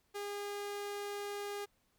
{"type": "tone", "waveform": "sawtooth", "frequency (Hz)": 407.4, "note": "G#4", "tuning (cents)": -33, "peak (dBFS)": -35, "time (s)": [0.14, 1.66], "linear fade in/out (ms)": 20, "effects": ["pink hiss -75 dBFS RMS until 1.98 s"]}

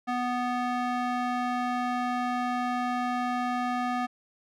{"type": "tone with band-pass filter", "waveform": "square", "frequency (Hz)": 246.9, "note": "B3", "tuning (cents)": 0, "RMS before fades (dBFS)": -29, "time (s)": [0.07, 4.07], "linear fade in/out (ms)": 20, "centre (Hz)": 1000, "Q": 1, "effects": []}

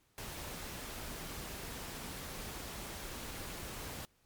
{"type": "noise", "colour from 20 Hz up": "pink", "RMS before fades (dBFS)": -44, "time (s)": [0.18, 4.05], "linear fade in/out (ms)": 0, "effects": ["pink hiss -72 dBFS RMS until 4.25 s", "MP3 96 kbps"]}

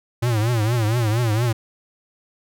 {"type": "tone with vibrato", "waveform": "square", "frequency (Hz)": 113.8, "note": "A#2", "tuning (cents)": -41, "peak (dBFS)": -18, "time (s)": [0.22, 1.53], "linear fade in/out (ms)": 10, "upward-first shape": "triangle", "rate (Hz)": 4.3, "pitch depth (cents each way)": 170, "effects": []}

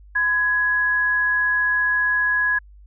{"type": "tone pair together", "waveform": "sine", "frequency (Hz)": [1014, 1671], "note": ["B5", "G#6"], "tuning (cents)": [45, 10], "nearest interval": "major sixth", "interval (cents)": 865, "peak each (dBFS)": [-28, -17], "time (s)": [0.15, 2.59], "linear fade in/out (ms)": 10, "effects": ["added 50 Hz sine -43 dBFS peak until 2.86 s"]}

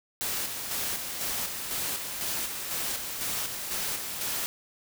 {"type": "noise with tremolo", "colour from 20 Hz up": "white", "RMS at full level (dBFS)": -31, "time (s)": [0.21, 4.46], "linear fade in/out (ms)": 0, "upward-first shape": "square", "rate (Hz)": 2, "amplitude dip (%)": 40, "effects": []}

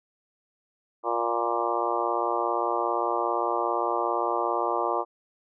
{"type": "harmonic tone with a mistuned harmonic", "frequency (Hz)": 117.5, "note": "A#2", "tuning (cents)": 14, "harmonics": [3, 4, 5, 6, 7, 8, 9, 10], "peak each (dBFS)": [-32, -32, -32, -32, -32, -32, -32, -32], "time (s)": [1.03, 5.05], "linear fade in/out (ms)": 50, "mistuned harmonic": 8, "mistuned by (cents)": 23, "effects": []}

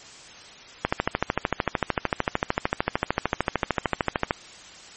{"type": "click train", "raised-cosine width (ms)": 0.5, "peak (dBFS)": -5, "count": 47, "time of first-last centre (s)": [0.85, 4.309], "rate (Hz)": 13.3, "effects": ["white hiss -45 dBFS RMS until 4.96 s", "MP3 32 kbps"]}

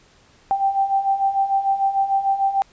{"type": "beating tone pair", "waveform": "sine", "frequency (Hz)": [779, 785.7], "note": ["G5", "G5"], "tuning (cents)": [-11, 4], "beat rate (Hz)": 6.7, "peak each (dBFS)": [-23, -18], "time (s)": [0.51, 2.62], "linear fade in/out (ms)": 0, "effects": ["pink hiss -54 dBFS RMS until 2.72 s", "resampled to 16000 Hz"]}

